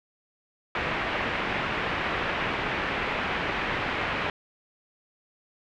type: low-pass noise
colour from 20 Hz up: white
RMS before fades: -29 dBFS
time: 0.75-4.3 s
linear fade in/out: 2 ms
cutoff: 2500 Hz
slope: 24 dB/octave
effects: none